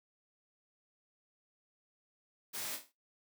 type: noise with echo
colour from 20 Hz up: white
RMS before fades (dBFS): -41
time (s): 2.53-2.77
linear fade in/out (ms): 20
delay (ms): 26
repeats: 6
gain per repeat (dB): -6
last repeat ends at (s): 2.926
effects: noise-tail reverb RT60 0.2 s tail -17 dB re dry + high-pass 150 Hz 12 dB/octave